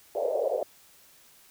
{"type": "band-pass noise", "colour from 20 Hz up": "pink", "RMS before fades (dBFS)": -28, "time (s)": [0.15, 0.63], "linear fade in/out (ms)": 2, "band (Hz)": [460, 660], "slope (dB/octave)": 48, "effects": ["white hiss -57 dBFS RMS until 1.5 s"]}